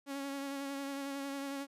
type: tone with vibrato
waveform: sawtooth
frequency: 277.2 Hz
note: C#4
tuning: in tune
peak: -34 dBFS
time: 0.06-1.67 s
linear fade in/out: 50 ms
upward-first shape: sine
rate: 11 Hz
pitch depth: 24 cents each way
effects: resampled to 32000 Hz